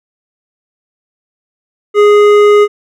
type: tone with hard clipping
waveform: sine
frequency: 414.8 Hz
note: G#4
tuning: 2 cents flat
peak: -5 dBFS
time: 1.94-2.68 s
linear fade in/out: 50 ms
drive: 11 dB
effects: none